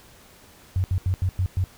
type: tone bursts at uneven times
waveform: sine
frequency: 92.5 Hz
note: F#2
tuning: in tune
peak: -19 dBFS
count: 6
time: 0.76-0.84 / 0.91-0.98 / 1.06-1.14 / 1.22-1.29 / 1.39-1.46 / 1.57-1.64 s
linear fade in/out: 0 ms
effects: pink hiss -51 dBFS RMS until 1.77 s